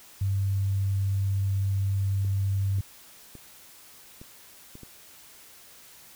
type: tone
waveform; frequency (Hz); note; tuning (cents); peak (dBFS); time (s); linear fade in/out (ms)
sine; 98; G2; 0; -23; 0.21-2.81; 5
type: clicks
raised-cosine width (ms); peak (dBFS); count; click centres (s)
3; -31; 6; 2.248 / 2.785 / 3.353 / 4.215 / 4.754 / 4.833
effects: white hiss -51 dBFS RMS until 6.15 s